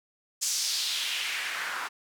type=noise with band-pass filter sweep; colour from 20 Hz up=white; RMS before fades=-31 dBFS; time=0.41-1.89 s; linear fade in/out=20 ms; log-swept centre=6600 to 1200 Hz; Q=2.2; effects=none